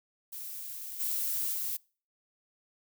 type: noise with level steps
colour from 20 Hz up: violet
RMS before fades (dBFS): -41 / -32 / -34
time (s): 0.32-1.77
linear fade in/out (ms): 10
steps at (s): 0.99 / 1.52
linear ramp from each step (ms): 20
effects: noise-tail reverb RT60 0.4 s tail -25 dB re dry